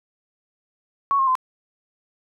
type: tone with pitch steps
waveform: sine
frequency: 1112 / 1070.4 / 1030.4 Hz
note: C#6 / C6 / C6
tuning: +5 / +39 / -27 cents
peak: -16 dBFS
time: 1.11-1.353 s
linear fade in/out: 0 ms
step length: 81 ms
effects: none